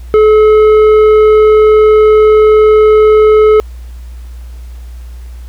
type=tone with tanh clipping; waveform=sine; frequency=429.4 Hz; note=A4; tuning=42 cents flat; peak=-4 dBFS; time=0.14-3.6 s; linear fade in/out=0 ms; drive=9 dB; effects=added 60 Hz sine -24 dBFS peak until 5.48 s + pink hiss -45 dBFS RMS until 5.48 s